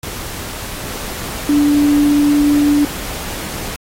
sine tone in noise, 291.1 Hz, D4, 15 cents flat, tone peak -9 dBFS, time 1.49-2.85 s, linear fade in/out 2 ms, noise pink, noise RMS -26 dBFS, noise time 0.03-3.76 s, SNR +14 dB, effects AAC 48 kbps

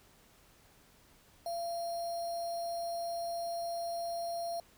sine tone with sample-and-hold, 683 Hz, F5, 39 cents flat, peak -34 dBFS, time 1.46-4.6 s, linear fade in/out 2 ms, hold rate 4900 Hz, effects pink hiss -63 dBFS RMS until 4.77 s

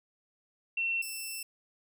sine / 10% pulse tone pair in turn, 2710 / 2673 Hz, E7 / E7, +47 / +23 cents, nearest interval unison, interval 24 cents, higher first, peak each -28 dBFS, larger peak neither, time 0.77-1.02 / 1.02-1.43 s, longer second, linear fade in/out 5 ms, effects none

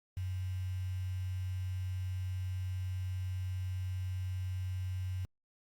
sine tone with quantisation, 92.5 Hz, F#2, in tune, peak -34 dBFS, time 0.17-5.25 s, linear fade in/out 0 ms, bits 9, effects Opus 48 kbps

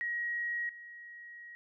sine tone with level steps, 1897 Hz, A#6, 30 cents sharp, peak -32 / -46 dBFS, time 0.01-1.55 s, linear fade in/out 0 ms, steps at 0.69 s, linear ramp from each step 2 ms, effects none

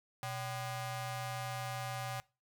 sawtooth ring-modulated tone, 446.5 Hz, A4, 25 cents sharp, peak -31 dBFS, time 0.23-2.2 s, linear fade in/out 0 ms, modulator 323 Hz, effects noise-tail reverb RT60 0.3 s tail -22 dB re dry

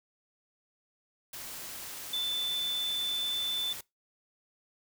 sine tone in noise, 3520 Hz, A7, in tune, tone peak -29 dBFS, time 2.13-3.73 s, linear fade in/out 5 ms, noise white, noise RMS -42 dBFS, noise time 1.33-3.81 s, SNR +10 dB, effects noise-tail reverb RT60 0.2 s tail -22 dB re dry

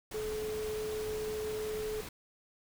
sine tone in noise, 430 Hz, A4, 40 cents flat, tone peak -34 dBFS, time 0.14-2.01 s, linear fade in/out 5 ms, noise pink, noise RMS -44 dBFS, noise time 0.11-2.09 s, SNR +7 dB, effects none

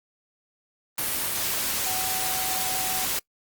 sine tone in noise, 753 Hz, F#5, 30 cents sharp, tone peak -33 dBFS, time 1.86-3.05 s, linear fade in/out 2 ms, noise white, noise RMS -27 dBFS, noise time 0.98-3.19 s, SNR -9 dB, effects noise-tail reverb RT60 0.1 s tail -25 dB re dry + Opus 32 kbps

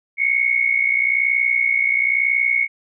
sine tone pair together, 2169 / 2230 Hz, C#7 / C#7, -38 / +10 cents, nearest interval unison, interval 48 cents, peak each -18 dBFS, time 0.17-2.68 s, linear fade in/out 50 ms, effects none

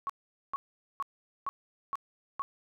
sine tone bursts, 1109 Hz, C#6, in tune, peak -30 dBFS, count 6, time 0.07-2.42 s, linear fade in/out 0 ms, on 25 ms, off 440 ms, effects none

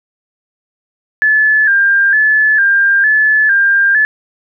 sine tone with vibrato, 1661.2 Hz, G#6, in tune, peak -7 dBFS, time 1.22-4.05 s, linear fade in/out 0 ms, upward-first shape square, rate 1.1 Hz, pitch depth 68 cents each way, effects none

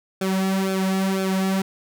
sawtooth tone with flanger, 191 Hz, G3, 45 cents flat, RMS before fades -22 dBFS, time 0.21-1.62 s, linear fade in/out 5 ms, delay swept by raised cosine 1 to 3.3 ms, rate 2 Hz, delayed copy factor -0.8, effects none

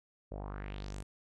sawtooth tone with low-pass filter sweep, 49.74 Hz, G1, 26 cents sharp, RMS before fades -42 dBFS, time 0.31-1.03 s, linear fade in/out 10 ms, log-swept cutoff 530 to 10000 Hz, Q 3, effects none

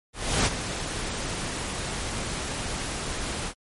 pink noise with ADSR envelope, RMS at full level -21 dBFS, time 0.13-3.54 s, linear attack 330 ms, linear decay 32 ms, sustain -10 dB, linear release 67 ms, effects MP3 48 kbps

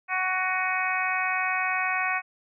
harmonic tone with a mistuned harmonic, 371.7 Hz, F#4, 8 cents sharp, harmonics 2 / 3 / 4 / 5 / 6 / 7, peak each -31 / -31 / -31 / -31 / -31 / -31 dBFS, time 0.08-2.22 s, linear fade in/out 50 ms, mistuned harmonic 7, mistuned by -51 cents, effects none

